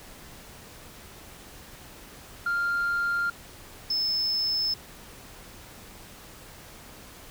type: tone pair in turn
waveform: sine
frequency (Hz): 1396.9 / 5239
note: F6 / E8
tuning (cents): 0 / -12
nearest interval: octave + major seventh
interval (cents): 2288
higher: second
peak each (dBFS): -22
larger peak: neither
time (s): 2.46-3.3 / 3.9-4.74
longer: neither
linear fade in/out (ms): 5
effects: tanh soft clip ceiling -22 dBFS + pink hiss -47 dBFS RMS until 7.3 s